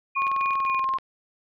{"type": "tone with tremolo", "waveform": "sine", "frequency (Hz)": 2447, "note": "D#7", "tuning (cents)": -29, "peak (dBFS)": -28, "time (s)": [0.15, 0.85], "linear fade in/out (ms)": 10, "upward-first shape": "square", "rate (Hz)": 3.9, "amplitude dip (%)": 70}
{"type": "tone with pitch glide", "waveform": "sine", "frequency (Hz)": [1088, 1063.8], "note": ["C#6", "C6"], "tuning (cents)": [-33, 28], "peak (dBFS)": -22, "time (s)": [0.16, 0.98], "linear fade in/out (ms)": 10, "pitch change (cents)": -39, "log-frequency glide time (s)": [0.59, 0.75]}
{"type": "click train", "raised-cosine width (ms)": 0.3, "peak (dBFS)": -22, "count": 17, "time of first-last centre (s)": [0.22, 0.986], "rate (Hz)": 20.9}
{"effects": []}